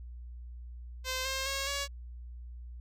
5% pulse tone with pitch steps, 517 / 531.5 / 546.5 / 561.8 Hz, C5 / C5 / C#5 / C#5, -21 / +27 / -25 / +23 cents, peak -21 dBFS, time 1.04-1.88 s, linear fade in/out 50 ms, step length 210 ms, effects added 60 Hz sine -42 dBFS peak until 2.8 s + resampled to 32000 Hz

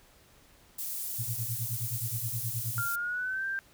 pink high-pass noise, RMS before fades -36 dBFS, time 0.78-2.96 s, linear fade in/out 10 ms, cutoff 12000 Hz, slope 12 dB/octave
sine tone with tremolo, 116.4 Hz, A#2, 2 cents flat, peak -30 dBFS, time 1.18-2.87 s, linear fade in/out 20 ms, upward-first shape sine, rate 9.5 Hz, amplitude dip 100%
sine tone with pitch glide, 1396.9 to 1577.1 Hz, F6 to G6, 0 to +10 cents, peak -30 dBFS, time 2.78-3.59 s, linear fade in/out 0 ms, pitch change +210 cents, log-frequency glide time 2.94-3.46 s
effects pink hiss -60 dBFS RMS until 3.73 s

